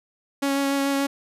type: tone with vibrato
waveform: sawtooth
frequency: 277.2 Hz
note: C#4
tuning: in tune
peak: -17 dBFS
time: 0.42-1.07 s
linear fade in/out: 10 ms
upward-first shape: sine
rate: 6.9 Hz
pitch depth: 12 cents each way
effects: resampled to 32000 Hz